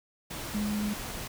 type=tone in noise; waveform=sine; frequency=208.8 Hz; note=G#3; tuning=10 cents sharp; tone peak=-28 dBFS; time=0.54-0.94 s; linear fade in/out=10 ms; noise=pink; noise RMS=-38 dBFS; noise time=0.3-1.28 s; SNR=+7 dB; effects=none